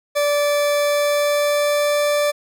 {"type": "tone with pitch glide", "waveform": "40% pulse", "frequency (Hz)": [582, 586.4], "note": ["D5", "D5"], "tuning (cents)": [-16, -3], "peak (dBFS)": -15, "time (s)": [0.15, 2.32], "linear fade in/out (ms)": 20, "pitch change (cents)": 13, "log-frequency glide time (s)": [0.79, 2.01], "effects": []}